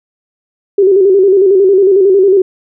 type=tone with vibrato; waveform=sine; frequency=386.9 Hz; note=G4; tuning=23 cents flat; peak=-4 dBFS; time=0.78-2.42 s; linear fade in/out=5 ms; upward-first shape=square; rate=11 Hz; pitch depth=66 cents each way; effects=none